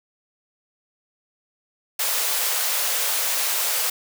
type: high-pass noise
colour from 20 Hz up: white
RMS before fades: -23 dBFS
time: 1.99-3.9 s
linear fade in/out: 5 ms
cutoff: 450 Hz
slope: 48 dB/octave
effects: none